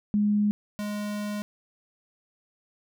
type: tone pair in turn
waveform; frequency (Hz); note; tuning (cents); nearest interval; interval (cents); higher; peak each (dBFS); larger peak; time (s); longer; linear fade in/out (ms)
sine / square; 207.7 / 207.7; G#3 / G#3; 0 / 0; unison; 0; neither; -20 / -30; first; 0.14-0.51 / 0.79-1.42; second; 0
effects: none